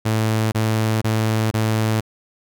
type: tone bursts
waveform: sawtooth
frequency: 110 Hz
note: A2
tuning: in tune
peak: -13 dBFS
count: 4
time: 0.05-2.008 s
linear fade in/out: 10 ms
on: 470 ms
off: 26 ms
effects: none